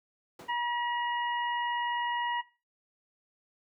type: noise with exponential decay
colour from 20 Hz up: brown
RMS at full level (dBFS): -35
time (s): 0.39-0.69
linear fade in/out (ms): 5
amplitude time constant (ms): 64
type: harmonic tone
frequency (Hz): 959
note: A#5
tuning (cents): +49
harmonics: 1 / 2 / 3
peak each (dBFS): -29 / -35 / -39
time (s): 0.48-2.42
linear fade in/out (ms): 20
effects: noise-tail reverb RT60 0.3 s tail -18 dB re dry + high-pass 300 Hz 12 dB/octave